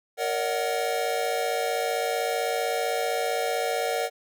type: chord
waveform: square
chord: D# minor seventh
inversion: second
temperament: equal with one note detuned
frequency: 466.2 / 566.7 / 622.3 / 740 Hz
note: A#4 / C#5 / D#5 / F#5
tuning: 0 / +38 / 0 / 0 cents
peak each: -30 / -32 / -34 / -30 dBFS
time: 0.17-4.1 s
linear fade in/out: 50 ms
effects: none